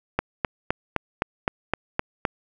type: click train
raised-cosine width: 0.5 ms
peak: -6 dBFS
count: 9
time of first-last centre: 0.19-2.252 s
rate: 3.88 Hz
effects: none